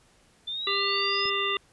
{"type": "linear sweep", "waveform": "sine", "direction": "up", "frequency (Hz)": [3520, 5180], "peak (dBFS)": -30, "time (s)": [0.47, 1.3], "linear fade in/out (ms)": 10}
{"type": "harmonic tone", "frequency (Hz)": 397.1, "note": "G4", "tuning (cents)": 22, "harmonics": [1, 3, 5, 7, 9], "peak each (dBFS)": [-32, -30, -33, -30, -31], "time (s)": [0.67, 1.57], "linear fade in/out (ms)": 2}
{"type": "click", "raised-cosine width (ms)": 2, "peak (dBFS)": -30, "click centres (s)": 1.256}
{"effects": ["pink hiss -61 dBFS RMS until 1.72 s", "resampled to 24000 Hz"]}